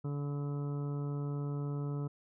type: harmonic tone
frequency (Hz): 143.7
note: D3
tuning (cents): -37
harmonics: 1 / 2 / 3 / 4 / 5 / 6 / 7 / 8 / 9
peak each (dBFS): -34 / -43 / -45 / -55 / -57 / -62 / -56 / -64 / -54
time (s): 0.04-2.08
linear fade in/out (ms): 10
effects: none